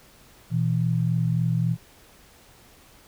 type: tone pair together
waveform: sine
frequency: 120.7 / 164.31 Hz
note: B2 / E3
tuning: -39 / -5 cents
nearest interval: perfect fourth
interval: 534 cents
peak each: -23 dBFS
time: 0.5-1.77 s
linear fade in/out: 50 ms
effects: pink hiss -53 dBFS RMS until 3.07 s